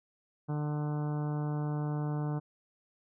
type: harmonic tone with a mistuned harmonic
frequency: 149.1 Hz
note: D3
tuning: 27 cents sharp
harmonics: 1 / 2 / 3 / 4 / 5 / 6 / 7 / 8 / 9 / 10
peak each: -31 / -39 / -44 / -48 / -46 / -49 / -51 / -54 / -55 / -56 dBFS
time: 0.48-2.4 s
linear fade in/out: 20 ms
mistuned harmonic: 9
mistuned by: -41 cents
effects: none